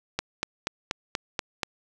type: click train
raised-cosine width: 0.2 ms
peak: -9 dBFS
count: 7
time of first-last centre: 0.19-1.632 s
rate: 4.16 Hz
effects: none